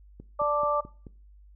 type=click train; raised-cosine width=3 ms; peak=-30 dBFS; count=5; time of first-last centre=0.2-1.068 s; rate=4.61 Hz
type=harmonic tone; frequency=293.7 Hz; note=D4; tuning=in tune; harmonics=2 / 3 / 4; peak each=-26 / -32 / -26 dBFS; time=0.39-0.81 s; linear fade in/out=10 ms
effects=noise-tail reverb RT60 0.4 s tail -19 dB re dry + added 50 Hz sine -50 dBFS peak until 1.55 s